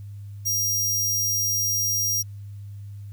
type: tone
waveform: sawtooth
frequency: 5700 Hz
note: F8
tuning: 34 cents sharp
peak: -19 dBFS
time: 0.45-2.23 s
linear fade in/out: 20 ms
effects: added 101 Hz sine -35 dBFS peak until 3.12 s + white hiss -64 dBFS RMS until 3.12 s